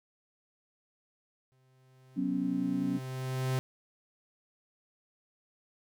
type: tone with exponential growth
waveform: 45% pulse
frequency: 130.1 Hz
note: C3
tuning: 9 cents flat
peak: -27 dBFS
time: 1.52-3.59 s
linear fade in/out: 0 ms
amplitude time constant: 450 ms
type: chord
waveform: sine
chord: F# suspended fourth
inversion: none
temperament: equal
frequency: 185 / 246.9 / 277.2 Hz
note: F#3 / B3 / C#4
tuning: 0 / 0 / 0 cents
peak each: -34 / -34 / -31 dBFS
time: 2.16-2.99 s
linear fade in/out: 20 ms
effects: none